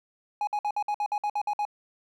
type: tone bursts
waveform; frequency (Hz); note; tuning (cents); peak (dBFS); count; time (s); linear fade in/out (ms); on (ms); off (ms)
triangle; 832; G#5; +3; -23; 11; 0.41-1.652; 2; 62; 56
effects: none